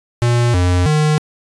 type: tone with pitch steps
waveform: square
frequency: 119.8 / 89.5 / 152.5 Hz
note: A#2 / F2 / D#3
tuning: +48 / +43 / -34 cents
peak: -12 dBFS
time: 0.22-1.18 s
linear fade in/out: 0 ms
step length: 320 ms
effects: resampled to 22050 Hz